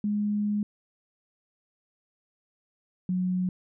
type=tone pair in turn; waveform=sine; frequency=207.7 / 182.96 Hz; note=G#3 / F#3; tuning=0 / -19 cents; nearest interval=major second; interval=219 cents; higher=first; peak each=-24 dBFS; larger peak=neither; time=0.04-0.63 / 3.09-3.49 s; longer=first; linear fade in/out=2 ms; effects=none